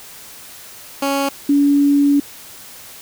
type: tone pair in turn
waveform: 15% pulse / sine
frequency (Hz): 277.2 / 284.7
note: C#4 / C#4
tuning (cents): 0 / +46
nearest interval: unison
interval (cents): 46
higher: second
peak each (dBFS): -10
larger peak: neither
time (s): 1.02-1.29 / 1.49-2.2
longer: second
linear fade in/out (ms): 5
effects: white hiss -38 dBFS RMS until 3.01 s